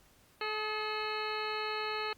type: harmonic tone with a mistuned harmonic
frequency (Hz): 430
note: A4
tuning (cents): -40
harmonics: 1 / 2 / 3 / 4 / 5 / 6 / 7 / 9 / 10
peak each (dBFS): -39 / -41 / -39 / -44 / -44 / -42 / -47 / -49 / -43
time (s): 0.41-2.13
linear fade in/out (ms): 2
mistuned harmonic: 3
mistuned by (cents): -24
effects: pink hiss -64 dBFS RMS until 2.17 s + Opus 48 kbps